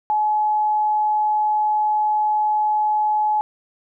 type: tone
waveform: sine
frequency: 850 Hz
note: G#5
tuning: 40 cents sharp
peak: -16 dBFS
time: 0.1-3.41 s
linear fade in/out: 0 ms
effects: none